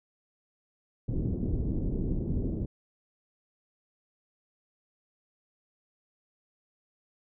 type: low-pass noise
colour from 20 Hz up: pink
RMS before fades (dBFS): -30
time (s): 1.08-2.66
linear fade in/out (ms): 10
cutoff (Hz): 360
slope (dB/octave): 24
effects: none